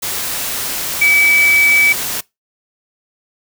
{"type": "tone in noise", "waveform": "sine", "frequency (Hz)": 2293, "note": "D7", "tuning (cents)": -42, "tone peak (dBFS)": -8, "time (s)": [1.01, 1.93], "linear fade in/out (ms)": 10, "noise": "white", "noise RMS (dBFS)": -21, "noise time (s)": [0.02, 2.21], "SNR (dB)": 10, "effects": ["noise-tail reverb RT60 0.2 s tail -23 dB re dry"]}